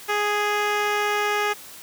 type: tone with low-pass filter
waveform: 10% pulse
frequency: 415.3 Hz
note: G#4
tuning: in tune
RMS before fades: -23 dBFS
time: 0.08-1.54 s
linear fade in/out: 20 ms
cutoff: 4700 Hz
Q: 0.69
effects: white hiss -42 dBFS RMS until 1.82 s + high-pass 80 Hz 12 dB/octave